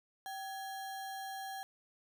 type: tone with sample-and-hold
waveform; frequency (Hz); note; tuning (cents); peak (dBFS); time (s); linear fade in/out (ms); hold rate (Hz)
sine; 775; G5; -20; -40; 0.26-1.63; 0; 2450
effects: none